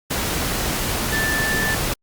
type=tone in noise; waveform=sine; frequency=1760 Hz; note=A6; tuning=in tune; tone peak=-21 dBFS; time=1.12-1.75 s; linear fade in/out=10 ms; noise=pink; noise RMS=-23 dBFS; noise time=0.1-1.94 s; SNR=-1 dB; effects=Opus 48 kbps